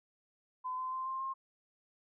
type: tone with pitch steps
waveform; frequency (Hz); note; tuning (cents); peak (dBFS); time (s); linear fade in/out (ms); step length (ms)
sine; 1018 / 1029.8 / 1041.8 / 1053.9 / 1066.1; C6 / C6 / C6 / C6 / C6; -48 / -28 / -8 / +12 / +32; -35; 0.64-1.34; 20; 140
effects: none